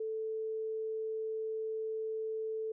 sine tone, 440 Hz, A4, in tune, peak -34 dBFS, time 0-2.72 s, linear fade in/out 5 ms, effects none

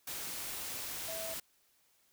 sine tone in noise, 654 Hz, E5, 14 cents flat, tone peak -42 dBFS, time 1.08-1.34 s, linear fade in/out 5 ms, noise white, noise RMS -41 dBFS, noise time 0.07-1.4 s, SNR -4 dB, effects white hiss -71 dBFS RMS until 2.12 s

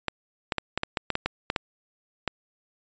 clicks, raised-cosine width 0.3 ms, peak -9 dBFS, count 12, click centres 0.083 / 0.522 / 0.583 / 0.776 / 0.834 / 0.972 / 1.103 / 1.154 / 1.26 / 1.501 / 1.562 / 2.277 s, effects resampled to 16000 Hz

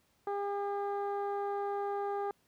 15% pulse tone with low-pass filter, 403.4 Hz, G4, 50 cents sharp, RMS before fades -35 dBFS, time 0.27-2.31 s, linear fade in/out 2 ms, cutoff 820 Hz, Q 1.1, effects pink hiss -72 dBFS RMS until 2.47 s + high-pass 60 Hz 12 dB/octave

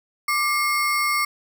square ring-modulated tone, 1661.2 Hz, G#6, in tune, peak -17 dBFS, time 0.28-1.25 s, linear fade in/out 5 ms, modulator 481 Hz, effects none

